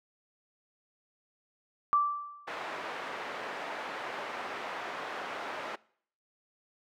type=tone with exponential decay; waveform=sine; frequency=1168 Hz; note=D6; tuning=10 cents flat; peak=-20 dBFS; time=1.93-2.58 s; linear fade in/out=0 ms; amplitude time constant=140 ms
type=band-pass noise; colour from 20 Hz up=pink; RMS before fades=-39 dBFS; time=2.47-5.76 s; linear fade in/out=10 ms; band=570 to 2000 Hz; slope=12 dB/octave
effects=noise-tail reverb RT60 0.6 s tail -23 dB re dry